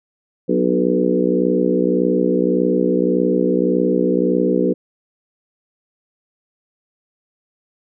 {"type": "harmonic tone with a mistuned harmonic", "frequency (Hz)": 61.74, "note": "B1", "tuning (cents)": 0, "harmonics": [3, 4, 5, 6, 7, 8], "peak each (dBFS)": [-21, -21, -21, -21, -21, -21], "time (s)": [0.48, 4.74], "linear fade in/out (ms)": 20, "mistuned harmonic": 5, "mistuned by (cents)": -29, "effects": []}